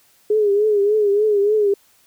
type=tone with vibrato; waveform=sine; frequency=415.3 Hz; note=G#4; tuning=in tune; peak=-13 dBFS; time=0.3-1.74 s; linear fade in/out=5 ms; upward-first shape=triangle; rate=3.4 Hz; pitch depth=87 cents each way; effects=white hiss -56 dBFS RMS until 2.06 s